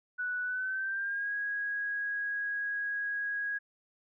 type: tone with pitch glide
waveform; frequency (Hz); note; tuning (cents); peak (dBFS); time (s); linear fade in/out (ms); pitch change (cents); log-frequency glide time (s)
sine; 1480 to 1651.7; F#6 to G#6; 0 to -10; -31; 0.18-3.59; 20; +190; 0.43-1.32
effects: none